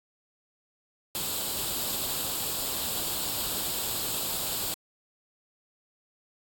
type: noise with comb filter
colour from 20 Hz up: white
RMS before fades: -31 dBFS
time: 1.15-4.74 s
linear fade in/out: 0 ms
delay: 0.25 ms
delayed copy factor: +0.6
effects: AAC 64 kbps